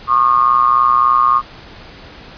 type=ring-modulated tone; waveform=triangle; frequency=61.74 Hz; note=B1; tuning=in tune; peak=-4 dBFS; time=0.07-1.42 s; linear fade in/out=50 ms; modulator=1150 Hz; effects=pink hiss -37 dBFS RMS until 2.37 s + resampled to 11025 Hz